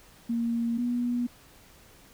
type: tone pair in turn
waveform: sine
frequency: 233.1 / 242.4 Hz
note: A#3 / B3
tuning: 0 / -32 cents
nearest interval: minor second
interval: 68 cents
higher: second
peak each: -25 dBFS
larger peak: neither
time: 0.29-0.78 / 0.78-1.27 s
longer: neither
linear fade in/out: 10 ms
effects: pink hiss -55 dBFS RMS until 2.13 s